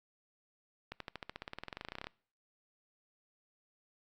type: accelerating click train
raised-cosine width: 0.3 ms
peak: -25 dBFS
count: 24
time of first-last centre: 0.92-2.07 s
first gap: 83 ms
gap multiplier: 0.95
effects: noise-tail reverb RT60 0.5 s tail -24 dB re dry + Opus 48 kbps